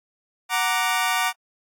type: chord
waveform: 20% pulse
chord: Gb augmented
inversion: none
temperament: equal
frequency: 740 / 932.3 / 1174.7 Hz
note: Gb5 / Bb5 / D6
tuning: 0 / 0 / 0 cents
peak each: -20 dBFS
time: 0.49-1.33 s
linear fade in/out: 50 ms
effects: AAC 64 kbps